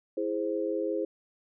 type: chord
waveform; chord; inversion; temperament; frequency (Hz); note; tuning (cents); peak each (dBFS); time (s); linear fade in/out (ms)
sine; E augmented; none; equal; 329.6 / 415.3 / 523.3; E4 / G#4 / B#4; 0 / 0 / 0; -32; 0.17-1.05; 5
effects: none